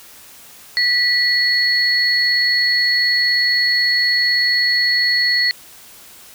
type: tone pair together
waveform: sine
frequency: 1955 / 4361 Hz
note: B6 / C#8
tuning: -18 / -29 cents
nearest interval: octave + major second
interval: 1389 cents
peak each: -16 dBFS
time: 0.77-5.51 s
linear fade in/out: 0 ms
effects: white hiss -42 dBFS RMS until 6.34 s